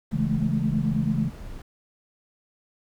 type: noise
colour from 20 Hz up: brown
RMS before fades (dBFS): -38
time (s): 0.11-1.62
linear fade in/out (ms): 5
type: chord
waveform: sine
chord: A major seventh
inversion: first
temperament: equal with one note detuned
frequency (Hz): 138.59 / 164.81 / 210.8 / 220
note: C#3 / E3 / G#3 / A3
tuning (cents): 0 / 0 / +26 / 0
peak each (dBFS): -27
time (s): 0.12-1.3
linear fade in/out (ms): 20
effects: none